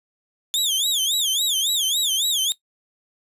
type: tone with vibrato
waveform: sawtooth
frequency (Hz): 3459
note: A7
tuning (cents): -30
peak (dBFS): -16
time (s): 0.54-2.52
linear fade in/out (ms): 0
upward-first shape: sine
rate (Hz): 3.6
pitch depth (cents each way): 210
effects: noise-tail reverb RT60 0.1 s tail -18 dB re dry + resampled to 32000 Hz